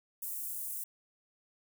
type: high-pass noise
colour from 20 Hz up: white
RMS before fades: -39 dBFS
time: 0.22-0.84 s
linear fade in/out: 5 ms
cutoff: 8700 Hz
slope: 24 dB/octave
effects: none